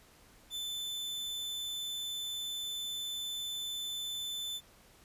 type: tone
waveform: 40% pulse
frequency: 3520 Hz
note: A7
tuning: in tune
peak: -35 dBFS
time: 0.5-4.61 s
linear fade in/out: 50 ms
effects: pink hiss -61 dBFS RMS until 5.04 s + resampled to 32000 Hz